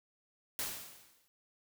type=noise with exponential decay; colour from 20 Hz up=white; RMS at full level=-35 dBFS; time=0.59-1.28 s; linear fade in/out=0 ms; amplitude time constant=150 ms; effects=none